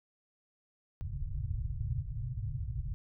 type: low-pass noise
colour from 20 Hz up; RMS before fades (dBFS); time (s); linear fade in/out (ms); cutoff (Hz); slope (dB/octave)
white; -36; 1.01-2.94; 0; 140; 96
effects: none